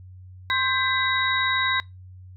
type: tone cluster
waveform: sine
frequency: 1047 / 1580 / 2012 / 3817 Hz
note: C6 / G6 / B6 / A#7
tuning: +1 / +13 / +32 / +40 cents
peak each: -26 dBFS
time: 0.5-1.8 s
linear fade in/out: 0 ms
effects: noise-tail reverb RT60 0.2 s tail -23 dB re dry + added 92 Hz sine -41 dBFS peak until 2.36 s